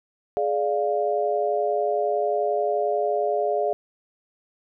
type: chord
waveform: sine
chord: D diminished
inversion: second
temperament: equal with one note detuned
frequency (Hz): 419.2 / 587.3 / 698.5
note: Ab4 / D5 / F5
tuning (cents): +16 / 0 / 0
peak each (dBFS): -25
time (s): 0.37-3.73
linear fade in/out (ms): 0
effects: none